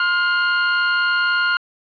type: tone pair together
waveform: 40% pulse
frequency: 1046.5 / 1416.5 Hz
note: C6 / F6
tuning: 0 / +24 cents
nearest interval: perfect fourth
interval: 524 cents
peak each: -25 / -15 dBFS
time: 0-1.57 s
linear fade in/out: 2 ms
effects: resampled to 11025 Hz + 8-bit